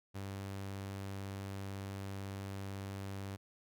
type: tone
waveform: sawtooth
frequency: 98 Hz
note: G2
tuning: in tune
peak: -37 dBFS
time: 0.14-3.37 s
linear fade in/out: 20 ms
effects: none